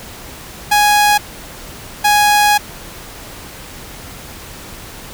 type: tone bursts at uneven times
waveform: sawtooth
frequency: 830.6 Hz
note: G#5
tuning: in tune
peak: -5 dBFS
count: 2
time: 0.71-1.18 / 2.04-2.58 s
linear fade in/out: 10 ms
effects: pink hiss -33 dBFS RMS until 5.13 s